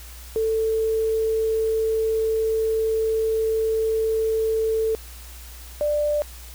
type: tone pair in turn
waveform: sine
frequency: 443.6 / 592.1 Hz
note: A4 / D5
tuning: +14 / +14 cents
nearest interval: perfect fourth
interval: 500 cents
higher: second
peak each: -19 dBFS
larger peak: neither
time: 0.36-4.95 / 5.81-6.22 s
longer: first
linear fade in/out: 0 ms
effects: added 60 Hz sine -39 dBFS peak until 6.54 s + white hiss -44 dBFS RMS until 6.54 s